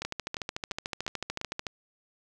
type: two click trains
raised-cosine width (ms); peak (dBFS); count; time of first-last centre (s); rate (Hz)
0.2; -16 / -15; 5 / 23; 0.02-1.414 / 0.05-1.668; 2.87 / 13.6
effects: none